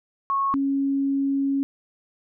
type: tone pair in turn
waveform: sine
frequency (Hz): 1098 / 275.5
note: C#6 / C#4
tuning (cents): -17 / -11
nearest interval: 2 octaves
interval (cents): 2394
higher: first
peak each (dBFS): -20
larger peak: neither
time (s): 0.3-0.54 / 0.54-1.63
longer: second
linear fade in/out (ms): 0
effects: none